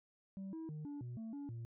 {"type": "tone with pitch steps", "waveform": "sine", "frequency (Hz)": [193.3, 322.9, 152.8, 288.8, 121.8, 223.7, 284.5, 116.1], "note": ["G3", "E4", "D#3", "D4", "B2", "A3", "C#4", "A#2"], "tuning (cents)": [-24, -36, -31, -29, -24, 29, 45, -7], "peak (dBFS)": -40, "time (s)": [0.37, 1.65], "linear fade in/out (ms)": 0, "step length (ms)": 160, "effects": ["tanh soft clip ceiling -42 dBFS"]}